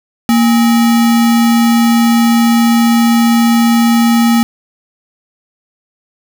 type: tone with sample-and-hold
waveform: sine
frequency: 232.4 Hz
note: A#3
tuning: 5 cents flat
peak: -6 dBFS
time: 0.29-4.43 s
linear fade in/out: 0 ms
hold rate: 1050 Hz
effects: none